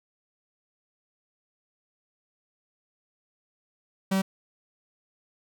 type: tone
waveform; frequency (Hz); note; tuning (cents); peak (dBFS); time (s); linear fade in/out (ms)
45% pulse; 191.9; G3; -37; -22; 4.11-4.22; 10
effects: none